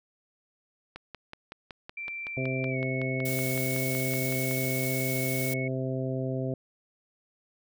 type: click train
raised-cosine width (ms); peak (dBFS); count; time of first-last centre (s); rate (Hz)
0.3; -24; 20; 0.96-4.511; 5.35
type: tone with pitch glide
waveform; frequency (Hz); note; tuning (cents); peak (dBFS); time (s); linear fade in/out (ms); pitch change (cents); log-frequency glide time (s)
sine; 2349 to 2204; D7 to C#7; 0 to -11; -34; 1.97-5.68; 5; -111; 2.69-2.78
type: harmonic tone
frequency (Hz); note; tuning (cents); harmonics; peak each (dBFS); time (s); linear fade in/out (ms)
130.81; C3; 0; 1 / 2 / 3 / 4 / 5; -31 / -34 / -36 / -37 / -38; 2.37-6.54; 2
type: noise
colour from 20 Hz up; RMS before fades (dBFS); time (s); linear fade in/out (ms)
blue; -35; 3.25-5.54; 5
effects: none